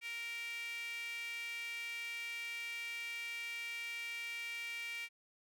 sawtooth tone with high-pass filter, 466.2 Hz, A#4, in tune, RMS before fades -43 dBFS, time 0.01-5.09 s, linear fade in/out 50 ms, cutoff 2300 Hz, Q 6.7, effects none

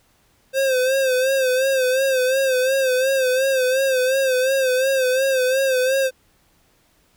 square tone with vibrato, 523.3 Hz, C5, in tune, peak -17 dBFS, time 0.53-6.11 s, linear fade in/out 50 ms, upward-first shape sine, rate 2.8 Hz, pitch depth 65 cents each way, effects pink hiss -60 dBFS RMS until 7.16 s

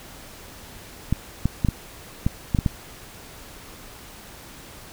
clicks, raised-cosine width 5 ms, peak -7 dBFS, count 8, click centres 1.126 / 1.456 / 1.648 / 1.687 / 2.265 / 2.548 / 2.588 / 2.662 s, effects pink hiss -43 dBFS RMS until 4.92 s

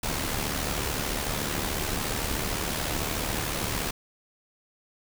pink noise with amplitude modulation, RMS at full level -27 dBFS, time 0.03-3.91 s, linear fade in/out 5 ms, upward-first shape sine, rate 73.7 Hz, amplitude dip 55%, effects none

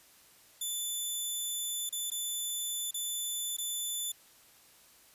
10% pulse tone with dropouts, 3511 Hz, A7, 4 cents flat, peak -25 dBFS, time 0.61-4.12 s, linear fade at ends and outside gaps 5 ms, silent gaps 1.893-1.925 / 2.103-2.116 / 2.91-2.942 / 3.568-3.583 s, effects white hiss -60 dBFS RMS until 5.14 s + resampled to 32000 Hz

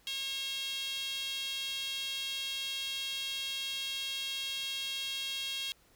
sawtooth tone with high-pass filter, 543 Hz, C#5, 36 cents flat, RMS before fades -37 dBFS, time 0.07-5.72 s, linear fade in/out 0 ms, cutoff 3200 Hz, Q 5.2, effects pink hiss -65 dBFS RMS until 5.95 s

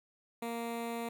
15% pulse tone with notch filter, 232.9 Hz, A#3, 1 cent flat, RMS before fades -38 dBFS, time 0.42-1.09 s, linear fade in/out 5 ms, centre 5300 Hz, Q 1.6, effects none

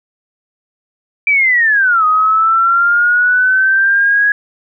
sine linear two-way sweep, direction down then up, 2349 to 1244.5 to 1669 Hz, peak -8 dBFS, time 1.27-4.32 s, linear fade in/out 2 ms, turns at 2.05 s, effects none

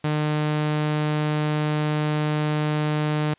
sawtooth tone, 151.4 Hz, D#3, 47 cents flat, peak -17 dBFS, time 0.04-3.34 s, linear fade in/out 5 ms, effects white hiss -61 dBFS RMS until 3.38 s + resampled to 8000 Hz

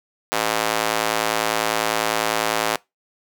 square tone with high-pass filter, 55 Hz, A1, in tune, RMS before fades -22 dBFS, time 0.32-2.76 s, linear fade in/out 0 ms, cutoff 620 Hz, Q 0.75, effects noise-tail reverb RT60 0.2 s tail -23 dB re dry

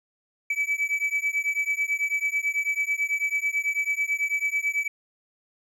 triangle beating tone pair, 2292 / 2301.1 Hz, D7 / D7, -43 / -36 cents, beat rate 9.1 Hz, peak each -25 dBFS, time 0.5-4.88 s, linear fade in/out 5 ms, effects none

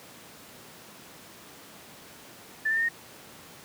sine tone with pitch steps, 1760 / 1790.8 / 1822.1 / 1853.9 Hz, A6 / A6 / A#6 / A#6, 0 / +30 / -40 / -10 cents, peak -23 dBFS, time 2.65-2.89 s, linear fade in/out 10 ms, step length 60 ms, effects pink hiss -48 dBFS RMS until 3.64 s + high-pass 150 Hz 12 dB/octave

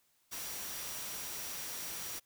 sine tone in noise, 5750 Hz, F8, 50 cents sharp, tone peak -49 dBFS, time 0.31-2.2 s, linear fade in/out 20 ms, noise white, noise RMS -42 dBFS, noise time 0.31-2.2 s, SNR -10 dB, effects white hiss -73 dBFS RMS until 2.25 s

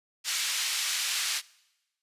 white band-pass noise, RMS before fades -30 dBFS, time 0.24-1.42 s, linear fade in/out 50 ms, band 1900 to 6200 Hz, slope 12 dB/octave, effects noise-tail reverb RT60 1.0 s tail -23 dB re dry + resampled to 32000 Hz

